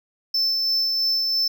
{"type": "tone with tremolo", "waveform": "triangle", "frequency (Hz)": 5290, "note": "E8", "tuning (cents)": 5, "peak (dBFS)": -17, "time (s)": [0.34, 1.48], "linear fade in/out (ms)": 5, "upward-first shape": "sine", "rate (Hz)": 3, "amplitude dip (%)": 25, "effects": []}